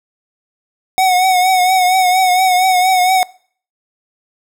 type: tone with vibrato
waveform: square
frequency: 740 Hz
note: F#5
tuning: in tune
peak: -10 dBFS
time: 0.98-3.23 s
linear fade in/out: 0 ms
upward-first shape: triangle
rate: 4.3 Hz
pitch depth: 54 cents each way
effects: noise-tail reverb RT60 0.5 s tail -23 dB re dry